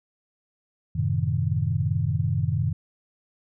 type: chord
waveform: sine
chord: F# diminished seventh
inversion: none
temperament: equal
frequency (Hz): 92.5 / 110 / 130.81 / 155.56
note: F#2 / A2 / C3 / Eb3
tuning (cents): 0 / 0 / 0 / 0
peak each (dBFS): -27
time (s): 0.95-2.73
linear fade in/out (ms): 10
effects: none